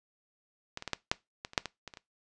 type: clicks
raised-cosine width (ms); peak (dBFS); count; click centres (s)
0.2; -19 / -23 / -18 / -12 / -8 / -20 / -29 / -7 / -18 / -24 / -29 / -28; 12; 0.774 / 0.824 / 0.877 / 0.933 / 1.115 / 1.449 / 1.534 / 1.578 / 1.657 / 1.877 / 1.938 / 1.972
effects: noise-tail reverb RT60 0.2 s tail -21 dB re dry + resampled to 22050 Hz